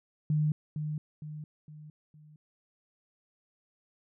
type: tone with echo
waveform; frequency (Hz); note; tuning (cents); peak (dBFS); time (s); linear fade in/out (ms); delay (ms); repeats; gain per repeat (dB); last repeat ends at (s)
sine; 151.9; D#3; -41; -24; 0.3-0.52; 2; 460; 4; -7; 2.36
effects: none